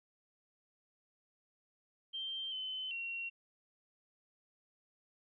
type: tone with pitch steps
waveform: sine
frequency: 3147 / 3049 / 2740 Hz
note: G7 / G7 / F7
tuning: +6 / -49 / -34 cents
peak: -38 dBFS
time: 2.13-3.3 s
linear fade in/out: 20 ms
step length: 390 ms
effects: none